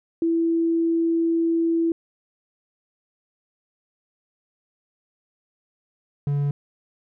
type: tone pair in turn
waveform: sine / triangle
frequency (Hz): 331.7 / 143.05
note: E4 / D3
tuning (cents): +11 / -45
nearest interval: octave + minor third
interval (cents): 1456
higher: first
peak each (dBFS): -18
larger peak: neither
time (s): 0.22-1.92 / 6.27-6.51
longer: first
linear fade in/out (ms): 2
effects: none